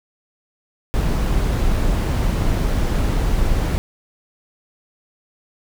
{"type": "noise", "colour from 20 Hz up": "brown", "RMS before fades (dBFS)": -18, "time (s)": [0.94, 3.78], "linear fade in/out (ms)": 0, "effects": []}